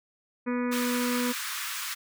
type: harmonic tone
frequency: 245.5 Hz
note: B3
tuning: 10 cents flat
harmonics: 1 / 2 / 4 / 5 / 6 / 7 / 8 / 9 / 10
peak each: -27 / -33 / -39 / -41 / -43 / -44 / -45 / -46 / -47 dBFS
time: 0.46-1.33 s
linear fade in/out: 20 ms
type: high-pass noise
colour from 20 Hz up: pink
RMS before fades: -34 dBFS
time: 0.71-1.95 s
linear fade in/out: 20 ms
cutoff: 1100 Hz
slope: 48 dB/octave
effects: none